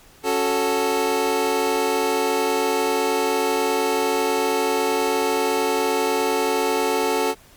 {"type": "chord", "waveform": "25% pulse", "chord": "F# minor", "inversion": "second", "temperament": "equal", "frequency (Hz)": [277.2, 370, 440], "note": ["C#4", "F#4", "A4"], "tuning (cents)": [0, 0, 0], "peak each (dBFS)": [-23, -21, -17], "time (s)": [0.23, 7.35], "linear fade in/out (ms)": 50, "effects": ["pink hiss -50 dBFS RMS until 7.56 s", "MP3 96 kbps"]}